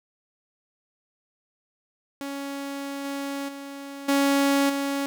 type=tone with level steps; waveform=sawtooth; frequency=278.7 Hz; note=C#4; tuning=9 cents sharp; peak=-27 / -25 / -32 / -15 / -21 dBFS; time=2.21-5.06 s; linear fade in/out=0 ms; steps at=3.04 / 3.48 / 4.08 / 4.69 s; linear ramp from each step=10 ms; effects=none